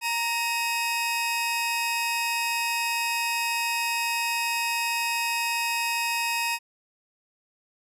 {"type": "tone pair together", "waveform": "sawtooth", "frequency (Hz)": [932.3, 2537], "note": ["A#5", "D#7"], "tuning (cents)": [0, 33], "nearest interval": "octave + perfect fourth", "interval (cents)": 1733, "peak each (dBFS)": -24, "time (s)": [0.01, 6.59], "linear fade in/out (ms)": 50, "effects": ["resampled to 32000 Hz"]}